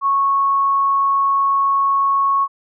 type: tone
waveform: sine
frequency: 1103 Hz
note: C#6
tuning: 9 cents flat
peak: -13 dBFS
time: 0.01-2.48 s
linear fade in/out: 50 ms
effects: none